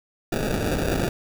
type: noise with sample-and-hold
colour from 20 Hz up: blue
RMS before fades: -24 dBFS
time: 0.32-1.09 s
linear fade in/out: 5 ms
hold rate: 1050 Hz
effects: none